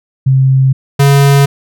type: tone pair in turn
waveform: sine / square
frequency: 132.9 / 140.04 Hz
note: C3 / C#3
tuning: +27 / +18 cents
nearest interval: minor second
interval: 91 cents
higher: second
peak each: -5 dBFS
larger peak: neither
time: 0.26-0.73 / 0.99-1.46 s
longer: neither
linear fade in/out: 10 ms
effects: none